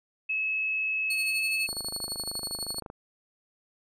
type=tone with pitch glide; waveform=sine; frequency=2584 to 2600 Hz; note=E7 to E7; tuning=-35 to -24 cents; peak=-26 dBFS; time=0.29-1.67 s; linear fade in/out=10 ms; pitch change=+11 cents; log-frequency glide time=1.29-1.43 s
type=tone with tremolo; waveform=25% pulse; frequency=4383 Hz; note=C#8; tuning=20 cents flat; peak=-25 dBFS; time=1.1-2.8 s; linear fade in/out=5 ms; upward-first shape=sine; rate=12 Hz; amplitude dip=65%
type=click train; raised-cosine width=1 ms; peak=-26 dBFS; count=32; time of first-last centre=1.69-2.901 s; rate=25.6 Hz
effects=none